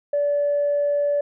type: tone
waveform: sine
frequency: 578 Hz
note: D5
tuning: 28 cents flat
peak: -17 dBFS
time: 0.13-1.21 s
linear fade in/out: 5 ms
effects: tanh soft clip ceiling -14 dBFS